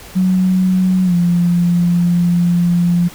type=tone with pitch glide; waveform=sine; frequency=185.4 to 173.99 Hz; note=F#3 to F3; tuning=+4 to -6 cents; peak=-10 dBFS; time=0.15-3.09 s; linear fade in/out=20 ms; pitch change=-110 cents; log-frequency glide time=1.04-1.14 s; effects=pink hiss -36 dBFS RMS until 3.14 s

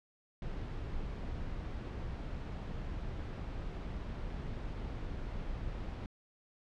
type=noise; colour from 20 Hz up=brown; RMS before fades=-40 dBFS; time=0.42-6.06 s; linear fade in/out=2 ms; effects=low-pass 4000 Hz 12 dB/octave

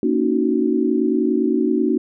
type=tone cluster; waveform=sine; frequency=234.8 / 282.3 / 312.6 / 371.4 Hz; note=A#3 / C#4 / D#4 / F#4; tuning=+13 / +32 / +8 / +7 cents; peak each=-21 dBFS; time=0.03-1.98 s; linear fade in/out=2 ms; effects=none

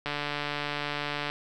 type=click train; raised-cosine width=0.3 ms; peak=-15 dBFS; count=182; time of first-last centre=0.06-1.3 s; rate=146 Hz; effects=none

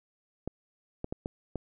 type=clicks; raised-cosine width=2 ms; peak=-20 dBFS; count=5; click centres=0.476 / 1.044 / 1.125 / 1.259 / 1.557 s; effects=none

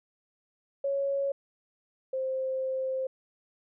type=tone pair in turn; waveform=sine; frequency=554.4 / 524.6 Hz; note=C#5 / C5; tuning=0 / +4 cents; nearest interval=minor second; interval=96 cents; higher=first; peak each=-26 / -28 dBFS; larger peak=first; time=0.84-1.32 / 2.13-3.07 s; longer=second; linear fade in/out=5 ms; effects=none

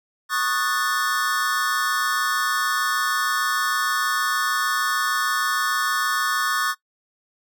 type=chord; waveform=square; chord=D# half-diminished seventh; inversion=third; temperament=equal with one note detuned; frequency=1108.7 / 1235.2 / 1480 / 1760 Hz; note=C#6 / D#6 / F#6 / A6; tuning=0 / -13 / 0 / 0 cents; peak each=-27 dBFS; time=0.29-6.75 s; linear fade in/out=50 ms; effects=noise-tail reverb RT60 0.1 s tail -19 dB re dry

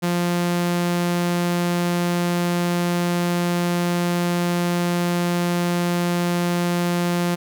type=tone; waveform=sawtooth; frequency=174.61 Hz; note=F3; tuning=in tune; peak=-15 dBFS; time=0.02-7.36 s; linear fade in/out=20 ms; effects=none

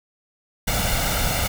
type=noise with comb filter; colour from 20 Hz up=pink; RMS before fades=-22 dBFS; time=0.67-1.48 s; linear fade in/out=10 ms; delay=1.4 ms; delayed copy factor=+0.65; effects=none

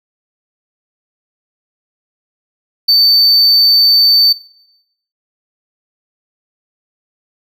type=tone; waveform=triangle; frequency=4555 Hz; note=C#8; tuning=46 cents sharp; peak=-5 dBFS; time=2.88-4.33 s; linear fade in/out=10 ms; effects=noise-tail reverb RT60 0.8 s tail -18 dB re dry

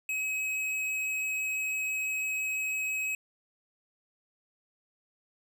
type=tone with tanh clipping; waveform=sine; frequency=2551 Hz; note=D#7; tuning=43 cents sharp; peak=-31 dBFS; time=0.09-3.15 s; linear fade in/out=2 ms; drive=13 dB; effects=none

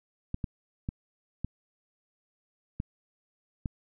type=clicks; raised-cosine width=5 ms; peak=-19 dBFS; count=6; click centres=0.344 / 0.442 / 0.889 / 1.446 / 2.801 / 3.658 s; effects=none

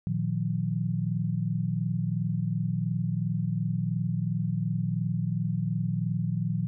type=chord; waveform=sine; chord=Bb suspended fourth; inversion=none; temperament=equal with one note detuned; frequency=116.54 / 155.56 / 178.39 Hz; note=Bb2 / Eb3 / F3; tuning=0 / 0 / +37 cents; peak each=-30 dBFS; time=0.07-6.67 s; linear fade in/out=0 ms; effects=none

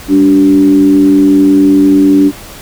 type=tone with frequency modulation; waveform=sine; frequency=290 Hz; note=D4; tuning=22 cents flat; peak=-3 dBFS; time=0.08-2.32 s; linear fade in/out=50 ms; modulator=91.2 Hz; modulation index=0.52; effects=pink hiss -30 dBFS RMS until 2.61 s

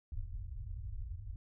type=low-pass noise; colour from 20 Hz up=pink; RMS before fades=-42 dBFS; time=0.12-1.36 s; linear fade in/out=2 ms; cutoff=110 Hz; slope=96 dB/octave; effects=none

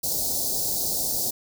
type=band-stop noise; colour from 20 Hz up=white; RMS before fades=-26 dBFS; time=0.03-1.31 s; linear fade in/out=10 ms; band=800 to 4200 Hz; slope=48 dB/octave; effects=none

